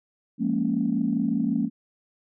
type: chord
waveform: sine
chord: Bb minor seventh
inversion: second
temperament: equal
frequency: 174.61 / 207.7 / 233.1 / 277.2 Hz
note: F3 / Ab3 / Bb3 / Db4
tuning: 0 / 0 / 0 / 0 cents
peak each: -30 / -27 / -25 / -27 dBFS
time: 0.38-1.7 s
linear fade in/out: 50 ms
effects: tanh soft clip ceiling -11 dBFS